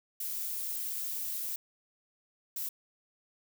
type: noise bursts at uneven times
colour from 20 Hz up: violet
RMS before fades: -36 dBFS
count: 2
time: 0.2-1.56 / 2.56-2.69 s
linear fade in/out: 5 ms
effects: none